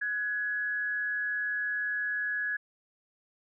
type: tone pair together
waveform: sine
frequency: 1483 / 1682.9 Hz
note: F#6 / G#6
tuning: +4 / +22 cents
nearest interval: major second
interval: 218 cents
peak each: -39 / -29 dBFS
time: 0.01-2.57 s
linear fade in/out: 10 ms
effects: none